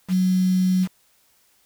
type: tone with quantisation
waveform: sine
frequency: 185 Hz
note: F#3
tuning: in tune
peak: -16 dBFS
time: 0.08-0.88 s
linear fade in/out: 50 ms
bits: 6
effects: white hiss -61 dBFS RMS until 1.65 s